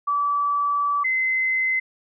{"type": "tone pair in turn", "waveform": "sine", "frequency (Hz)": [1153, 2054], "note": ["D6", "C7"], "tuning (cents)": [-32, -33], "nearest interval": "minor seventh", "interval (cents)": 999, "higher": "second", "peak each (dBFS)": -19, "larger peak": "neither", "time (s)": [[0.07, 1.04], [1.04, 1.8]], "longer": "first", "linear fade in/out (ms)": 10, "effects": []}